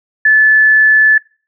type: tone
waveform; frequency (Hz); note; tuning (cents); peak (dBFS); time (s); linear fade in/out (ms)
sine; 1736; A6; -24; -5; 0.25-1.18; 5
effects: noise-tail reverb RT60 0.4 s tail -23 dB re dry